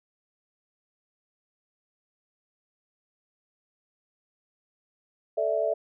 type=chord; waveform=sine; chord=A suspended fourth; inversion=none; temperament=equal; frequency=440 / 587.3 / 659.3 Hz; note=A4 / D5 / E5; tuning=0 / 0 / 0 cents; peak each=-30 / -28 / -26 dBFS; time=5.37-5.74 s; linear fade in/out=10 ms; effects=none